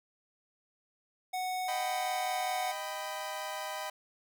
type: tone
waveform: square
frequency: 739 Hz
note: F#5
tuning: 2 cents flat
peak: -33 dBFS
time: 1.33-2.72 s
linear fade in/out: 10 ms
type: chord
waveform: sawtooth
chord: Eb augmented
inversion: none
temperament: equal with one note detuned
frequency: 622.3 / 784 / 994.6 Hz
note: Eb5 / G5 / B5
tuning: 0 / 0 / +12 cents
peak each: -37 dBFS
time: 1.68-3.9 s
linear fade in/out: 5 ms
effects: none